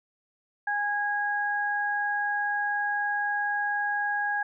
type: tone pair together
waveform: sine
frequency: 823 / 1646 Hz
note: G#5 / G#6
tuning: -16 / -16 cents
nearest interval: octave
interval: 1200 cents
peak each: -29 / -27 dBFS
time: 0.67-4.43 s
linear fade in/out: 5 ms
effects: none